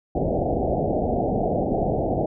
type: low-pass noise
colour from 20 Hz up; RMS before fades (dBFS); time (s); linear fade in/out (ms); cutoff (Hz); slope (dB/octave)
white; -23; 0.15-2.26; 5; 770; 96
effects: none